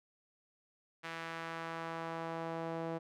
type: tone with band-pass filter sweep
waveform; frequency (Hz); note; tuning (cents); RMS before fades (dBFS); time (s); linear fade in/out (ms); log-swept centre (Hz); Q
sawtooth; 164.7; E3; -1; -41; 1.03-2.99; 20; 1900 to 560; 1.1
effects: none